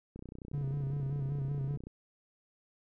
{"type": "click train", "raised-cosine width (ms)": 3, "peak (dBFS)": -32, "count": 54, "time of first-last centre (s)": [0.16, 1.87], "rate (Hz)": 31}
{"type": "tone with vibrato", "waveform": "triangle", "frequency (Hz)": 139.3, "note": "C#3", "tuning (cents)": 9, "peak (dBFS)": -30, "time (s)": [0.53, 1.77], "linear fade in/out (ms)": 10, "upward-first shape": "square", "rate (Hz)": 5.2, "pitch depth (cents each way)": 46}
{"effects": []}